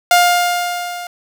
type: tone with level ramp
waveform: sawtooth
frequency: 706 Hz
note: F5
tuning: 19 cents sharp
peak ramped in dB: -3 to -22 dBFS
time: 0.11-1.07 s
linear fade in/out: 2 ms
effects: none